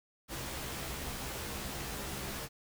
pink noise with comb filter, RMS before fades -40 dBFS, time 0.28-2.49 s, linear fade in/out 50 ms, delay 15 ms, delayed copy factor +0.7, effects none

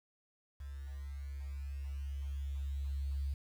sine tone with level ramp, 69.3 Hz, C#2, in tune, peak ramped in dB -42 to -33 dBFS, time 0.6-3.34 s, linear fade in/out 5 ms, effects 10-bit

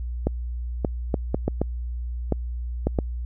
clicks, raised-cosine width 2 ms, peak -8 dBFS, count 9, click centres 0.27 / 0.848 / 1.142 / 1.345 / 1.48 / 1.616 / 2.323 / 2.87 / 2.988 s, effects added 60 Hz sine -27 dBFS peak until 3.25 s

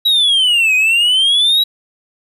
triangle exponential two-way sweep, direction down then up, 3900 to 2489 to 3900 Hz, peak -8 dBFS, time 0.05-1.64 s, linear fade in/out 10 ms, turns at 0.75 s, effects resampled to 32000 Hz

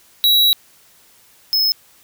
square tone pair in turn, 3883 / 5183 Hz, B7 / E8, -30 / -30 cents, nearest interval perfect fourth, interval 500 cents, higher second, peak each -11 / -14 dBFS, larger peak first, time 0.24-0.53 / 1.53-1.72 s, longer first, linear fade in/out 0 ms, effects white hiss -51 dBFS RMS until 2.03 s

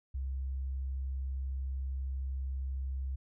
sine tone, 66.4 Hz, C2, 26 cents sharp, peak -33 dBFS, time 0.14-3.16 s, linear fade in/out 10 ms, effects none

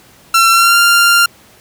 sawtooth tone with pitch glide, 1352 to 1392.4 Hz, E6 to F6, +43 to -6 cents, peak -3 dBFS, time 0.34-1.26 s, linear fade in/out 5 ms, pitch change +51 cents, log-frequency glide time 0.51-0.78 s, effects pink hiss -44 dBFS RMS until 1.6 s + high-pass 80 Hz 12 dB/octave

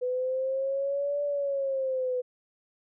sine linear two-way sweep, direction up then down, 496.6 to 580 to 496.6 Hz, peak -26 dBFS, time 0.01-2.22 s, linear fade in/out 20 ms, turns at 1.23 s, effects none

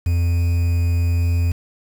triangle tone with quantisation, 85.8 Hz, F2, 30 cents flat, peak -13 dBFS, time 0.06-1.52 s, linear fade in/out 5 ms, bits 6, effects none

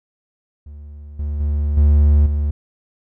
triangle tone with level steps, 73.42 Hz, D2, in tune, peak -31 / -18 / -14 / -7 / -14 dBFS, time 0.66-2.51 s, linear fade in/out 5 ms, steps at 1.19 / 1.4 / 1.77 / 2.26 s, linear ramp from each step 5 ms, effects none

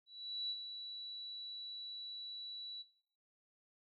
sine tone with ADSR envelope, 3935 Hz, B7, 7 cents flat, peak -37 dBFS, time 0.06-2.83 s, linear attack 440 ms, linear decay 51 ms, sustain -8 dB, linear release 20 ms, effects noise-tail reverb RT60 0.6 s tail -17 dB re dry

